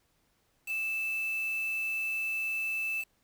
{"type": "tone with quantisation", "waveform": "sine", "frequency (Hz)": 2637, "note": "E7", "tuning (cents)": 0, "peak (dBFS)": -30, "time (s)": [0.66, 3.05], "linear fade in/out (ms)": 50, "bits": 7, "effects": ["pink hiss -72 dBFS RMS until 3.23 s"]}